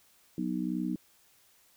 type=chord; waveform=sine; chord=B major; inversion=second; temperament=just; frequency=185.21 / 246.9 / 308.7 Hz; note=F#3 / B3 / D#4; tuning=+2 / 0 / -14 cents; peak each=-34 dBFS; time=0.38-0.96 s; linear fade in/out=2 ms; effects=white hiss -64 dBFS RMS until 1.76 s